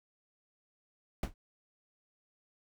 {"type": "noise with exponential decay", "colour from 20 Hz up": "brown", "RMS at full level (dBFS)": -24, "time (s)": [1.23, 1.34], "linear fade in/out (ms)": 2, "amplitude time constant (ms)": 22, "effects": []}